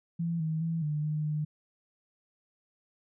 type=tone with pitch steps; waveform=sine; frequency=168 / 158.5 / 164.6 / 150.1 / 152.5 / 151.6 Hz; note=E3 / D#3 / E3 / D3 / D#3 / D#3; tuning=+33 / +32 / -2 / +38 / -34 / -45 cents; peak=-28 dBFS; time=0.19-1.45 s; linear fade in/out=10 ms; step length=210 ms; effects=none